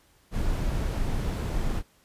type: noise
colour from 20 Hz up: brown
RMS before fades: -27 dBFS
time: 0.31-1.83 s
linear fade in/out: 50 ms
effects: pink hiss -62 dBFS RMS until 2.04 s + resampled to 32000 Hz